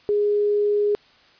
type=tone; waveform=sine; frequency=413.6 Hz; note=G#4; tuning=7 cents flat; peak=-17 dBFS; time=0.09-0.95 s; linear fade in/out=0 ms; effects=white hiss -54 dBFS RMS until 1.39 s + resampled to 11025 Hz